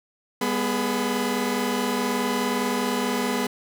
sawtooth tone cluster, 200.7 / 245.5 / 420.6 / 1004 Hz, G3 / B3 / G#4 / B5, +41 / -10 / +22 / +28 cents, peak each -26 / -22 / -25 / -27 dBFS, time 0.41-3.47 s, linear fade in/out 5 ms, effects none

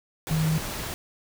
sine tone in noise, 157.8 Hz, D#3, 25 cents sharp, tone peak -21 dBFS, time 0.31-0.58 s, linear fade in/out 0 ms, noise pink, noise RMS -33 dBFS, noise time 0.27-0.94 s, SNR +9 dB, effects none

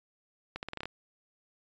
accelerating click train, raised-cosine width 0.3 ms, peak -21 dBFS, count 8, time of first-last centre 0.56-0.856 s, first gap 69 ms, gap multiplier 0.83, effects resampled to 16000 Hz

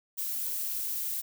violet noise, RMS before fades -33 dBFS, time 0.17-1.22 s, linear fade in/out 20 ms, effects none

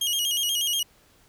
sawtooth tone with vibrato, 3058 Hz, G7, 44 cents flat, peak -20 dBFS, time 0.01-0.83 s, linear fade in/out 5 ms, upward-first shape square, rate 8.3 Hz, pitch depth 89 cents each way, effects pink hiss -59 dBFS RMS until 1.28 s

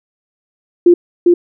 sine tone with echo, 349.2 Hz, F4, in tune, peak -3 dBFS, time 0.86-0.94 s, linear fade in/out 5 ms, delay 400 ms, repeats 1, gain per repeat -2 dB, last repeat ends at 1.34 s, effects none

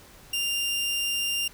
sawtooth tone, 2794 Hz, F7, in tune, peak -22 dBFS, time 0.33-1.48 s, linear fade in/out 5 ms, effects pink hiss -51 dBFS RMS until 1.53 s

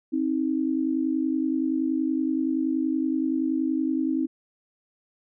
sine tone pair together, 265.7 / 316.3 Hz, C4 / D#4, +27 / +29 cents, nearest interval minor third, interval 302 cents, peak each -25 dBFS, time 0.12-4.27 s, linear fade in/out 20 ms, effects none

